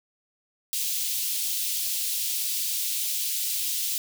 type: high-pass noise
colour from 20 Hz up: white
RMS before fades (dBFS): -28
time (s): 0.73-3.98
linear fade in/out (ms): 0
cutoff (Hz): 2900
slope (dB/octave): 24
effects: none